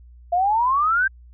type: exponential sweep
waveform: sine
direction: up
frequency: 681 to 1600 Hz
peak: -16 dBFS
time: 0.32-1.08 s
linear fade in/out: 10 ms
effects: added 60 Hz sine -43 dBFS peak until 1.33 s